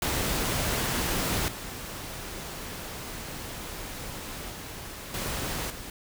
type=noise with level steps; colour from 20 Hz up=pink; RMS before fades=-28 / -38 / -40 / -32 / -40 dBFS; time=0.02-5.9 s; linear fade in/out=2 ms; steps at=1.48 / 4.5 / 5.14 / 5.7 s; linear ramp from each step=2 ms; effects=none